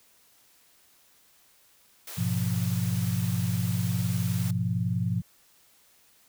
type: high-pass noise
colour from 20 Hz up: white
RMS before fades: -40 dBFS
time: 2.07-4.51 s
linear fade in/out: 5 ms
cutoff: 320 Hz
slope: 48 dB/octave
type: chord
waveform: sine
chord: F diminished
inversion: first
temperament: equal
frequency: 103.83 / 123.47 / 174.61 Hz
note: Ab2 / Cb3 / F3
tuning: 0 / 0 / 0 cents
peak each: -29 dBFS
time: 2.17-5.22 s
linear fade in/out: 20 ms
effects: white hiss -61 dBFS RMS until 6.28 s